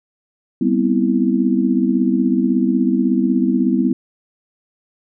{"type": "chord", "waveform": "sine", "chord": "C major seventh", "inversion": "second", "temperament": "just", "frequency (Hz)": [196.22, 245.3, 261.6, 327], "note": ["G3", "B3", "C4", "E4"], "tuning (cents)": [2, -12, 0, -14], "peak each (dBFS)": [-19, -17, -20, -20], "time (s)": [0.61, 3.93], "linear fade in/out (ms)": 5, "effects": []}